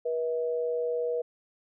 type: tone pair together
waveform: sine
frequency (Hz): 482.2 / 643.7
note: B4 / E5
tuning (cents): -41 / -41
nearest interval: perfect fourth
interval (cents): 500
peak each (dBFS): -27 / -35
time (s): 0.05-1.22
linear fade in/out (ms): 10
effects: none